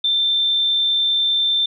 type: tone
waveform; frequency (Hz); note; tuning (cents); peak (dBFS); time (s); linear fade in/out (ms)
sine; 3565; A7; +22; -15; 0.04-1.66; 5
effects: none